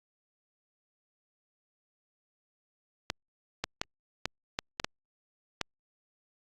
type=clicks; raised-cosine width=0.2 ms; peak=-12 dBFS; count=8; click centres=3.101 / 3.64 / 3.815 / 4.256 / 4.589 / 4.799 / 4.845 / 5.613 s; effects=Opus 48 kbps